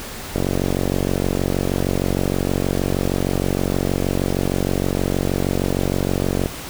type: click train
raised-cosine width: 2 ms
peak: -6 dBFS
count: 284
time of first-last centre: 0.36-6.459 s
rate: 46.4 Hz
effects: pink hiss -32 dBFS RMS until 6.69 s